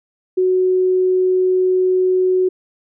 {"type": "tone", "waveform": "sine", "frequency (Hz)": 369.9, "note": "F#4", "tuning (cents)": 0, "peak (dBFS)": -12, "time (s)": [0.37, 2.49], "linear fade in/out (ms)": 10, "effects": []}